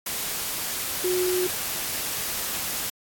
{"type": "tone in noise", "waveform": "sine", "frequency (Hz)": 363.9, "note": "F#4", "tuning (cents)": -29, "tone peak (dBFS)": -22, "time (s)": [1.04, 1.47], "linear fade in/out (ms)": 5, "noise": "white", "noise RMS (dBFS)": -29, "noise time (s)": [0.06, 2.9], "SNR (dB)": 4, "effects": ["AAC 64 kbps"]}